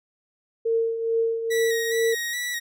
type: tone with tremolo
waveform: sine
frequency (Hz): 455.7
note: A#4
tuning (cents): -39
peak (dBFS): -18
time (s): 0.65-2.15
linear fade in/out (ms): 10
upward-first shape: triangle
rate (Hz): 2.3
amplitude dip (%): 65
type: tone with vibrato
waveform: sawtooth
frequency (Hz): 1917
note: A#6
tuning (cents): +48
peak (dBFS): -23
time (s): 1.5-2.6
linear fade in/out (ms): 20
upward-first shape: square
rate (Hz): 2.4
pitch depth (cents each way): 31
effects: none